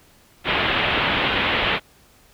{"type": "low-pass noise", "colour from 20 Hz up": "white", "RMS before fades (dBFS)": -21, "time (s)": [0.44, 1.8], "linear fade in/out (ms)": 50, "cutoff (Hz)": 3400, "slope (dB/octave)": 48, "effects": ["pink hiss -54 dBFS RMS until 2.33 s"]}